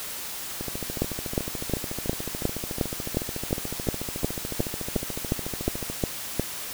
two click trains, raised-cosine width 2 ms, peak -9 / -18 dBFS, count 16 / 74, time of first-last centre 1.02-6.396 / 0.61-5.9 s, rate 2.79 / 13.8 Hz, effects white hiss -35 dBFS RMS until 6.73 s

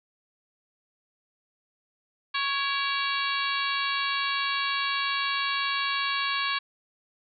harmonic tone with a mistuned harmonic, 554.4 Hz, C#5, in tune, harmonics 2 / 3 / 4 / 5 / 6 / 7 / 8, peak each -30 / -32 / -33 / -34 / -35 / -35 / -36 dBFS, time 2.34-6.59 s, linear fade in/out 10 ms, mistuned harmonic 4, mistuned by +66 cents, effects none

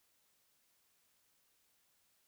silence, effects white hiss -75 dBFS RMS until 2.27 s

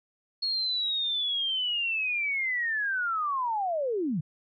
sine linear sweep, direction down, 4337 to 135.6 Hz, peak -26 dBFS, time 0.42-4.21 s, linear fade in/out 10 ms, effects none

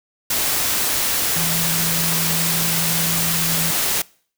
sine tone in noise, 165.4 Hz, E3, 6 cents sharp, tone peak -25 dBFS, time 1.36-3.71 s, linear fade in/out 5 ms, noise white, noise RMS -20 dBFS, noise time 0.3-4.02 s, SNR -8 dB, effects noise-tail reverb RT60 0.5 s tail -24 dB re dry

